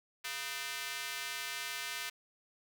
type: tone with high-pass filter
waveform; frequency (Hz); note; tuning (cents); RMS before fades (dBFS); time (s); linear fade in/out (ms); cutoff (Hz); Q
square; 138.59; C#3; 0; -40; 0.24-2.1; 10; 2000; 1.1
effects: none

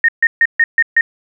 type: tone bursts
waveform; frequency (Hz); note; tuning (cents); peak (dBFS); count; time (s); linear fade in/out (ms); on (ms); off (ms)
sine; 1845; A#6; -18; -7; 6; 0.04-1.01; 2; 45; 140
effects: 8-bit

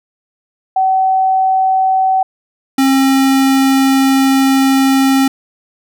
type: tone pair in turn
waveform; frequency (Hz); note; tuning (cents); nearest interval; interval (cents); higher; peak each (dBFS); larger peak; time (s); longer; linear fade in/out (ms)
sine / square; 760 / 268.7; F#5 / C4; +46 / +46; octave + tritone; 1800; first; -9; neither; 0.76-2.23 / 2.78-5.28; second; 5
effects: none

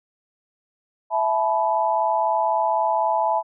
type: chord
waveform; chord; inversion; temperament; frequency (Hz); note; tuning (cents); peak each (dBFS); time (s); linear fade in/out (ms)
sine; E suspended fourth; none; equal with one note detuned; 659.3 / 863.9 / 987.8; E5 / A5 / B5; 0 / -32 / 0; -23 / -21 / -24; 1.1-3.43; 50
effects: none

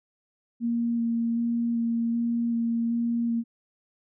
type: tone with vibrato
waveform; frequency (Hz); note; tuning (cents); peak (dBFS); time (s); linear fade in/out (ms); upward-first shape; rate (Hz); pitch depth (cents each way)
sine; 233.1; A#3; 0; -23; 0.6-3.44; 50; square; 1.3; 10
effects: none

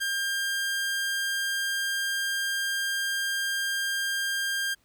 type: tone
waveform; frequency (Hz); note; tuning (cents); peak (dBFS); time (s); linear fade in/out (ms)
sawtooth; 1600; G6; +35; -23; 0-4.75; 20
effects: pink hiss -67 dBFS RMS until 4.84 s

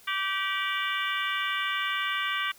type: harmonic tone with a mistuned harmonic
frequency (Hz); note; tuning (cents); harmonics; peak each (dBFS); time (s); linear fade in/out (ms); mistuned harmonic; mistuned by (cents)
387.9; G4; -18; 3 / 4 / 5 / 6 / 7 / 8 / 9; -32 / -33 / -34 / -34 / -36 / -40 / -37; 0.07-2.52; 10; 7; +89
effects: white hiss -55 dBFS RMS until 2.58 s

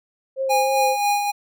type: tone with vibrato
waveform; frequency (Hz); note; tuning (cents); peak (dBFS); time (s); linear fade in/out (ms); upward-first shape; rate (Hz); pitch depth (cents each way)
sine; 527; C5; +12; -20; 0.36-0.97; 50; sine; 3.4; 26
type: tone with tremolo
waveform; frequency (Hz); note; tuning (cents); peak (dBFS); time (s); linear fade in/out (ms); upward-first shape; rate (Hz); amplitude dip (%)
square; 819; G#5; -24; -17; 0.49-1.32; 20; sine; 3.7; 45
effects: none

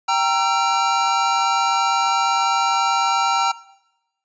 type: chord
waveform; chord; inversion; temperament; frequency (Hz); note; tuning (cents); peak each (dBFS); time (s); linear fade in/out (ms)
square; E diminished; first; equal with one note detuned; 784 / 932.3 / 1348.5; G5 / Bb5 / E6; 0 / 0 / +39; -22 / -21 / -22; 0.08-3.52; 10
effects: noise-tail reverb RT60 0.9 s tail -19 dB re dry + resampled to 16000 Hz

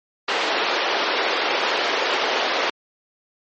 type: band-pass noise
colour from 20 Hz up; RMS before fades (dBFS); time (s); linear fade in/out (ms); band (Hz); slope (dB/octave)
pink; -22; 0.28-2.7; 5; 390 to 4400; 24
effects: MP3 32 kbps

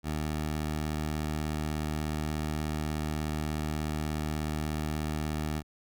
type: tone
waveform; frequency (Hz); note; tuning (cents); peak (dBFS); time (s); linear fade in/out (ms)
15% pulse; 76.6; D#2; -27; -24; 0.03-5.63; 50
effects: none

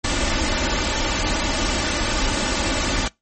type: noise with comb filter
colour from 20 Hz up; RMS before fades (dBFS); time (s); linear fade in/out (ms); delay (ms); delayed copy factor
pink; -21; 0.04-3.08; 5; 3.4; +0.65
effects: noise-tail reverb RT60 0.2 s tail -24 dB re dry + MP3 32 kbps

